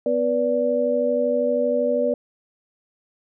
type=tone cluster; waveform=sine; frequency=250.6 / 487.3 / 580 Hz; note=B3 / B4 / D5; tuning=+25 / -23 / -22 cents; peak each=-26 / -22 / -21 dBFS; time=0.06-2.14 s; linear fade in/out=2 ms; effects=none